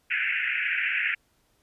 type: band-pass noise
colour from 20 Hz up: white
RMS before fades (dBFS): -27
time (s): 0.1-1.15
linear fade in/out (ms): 10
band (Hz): 1500 to 2700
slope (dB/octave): 96
effects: pink hiss -68 dBFS RMS until 1.62 s + resampled to 32000 Hz